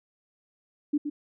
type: tone with echo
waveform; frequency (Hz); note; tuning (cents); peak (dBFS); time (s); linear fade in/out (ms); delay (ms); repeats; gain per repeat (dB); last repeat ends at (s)
sine; 293.7; D4; 0; -21; 0.93-0.98; 10; 120; 1; -7; 1.1
effects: none